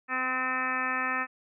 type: harmonic tone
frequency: 257.2 Hz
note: C4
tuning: 30 cents flat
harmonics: 1 / 2 / 3 / 4 / 5 / 6 / 7 / 8 / 9 / 10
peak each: -39 / -43 / -39 / -37 / -32 / -41 / -31 / -42 / -39 / -38 dBFS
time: 0.08-1.27 s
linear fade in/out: 50 ms
effects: none